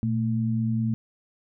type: tone pair together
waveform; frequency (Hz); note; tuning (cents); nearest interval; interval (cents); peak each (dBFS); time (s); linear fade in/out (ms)
sine; 117.58 / 222.6; A#2 / A3; +15 / +20; major seventh; 1105; -25; 0.03-0.94; 0
effects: none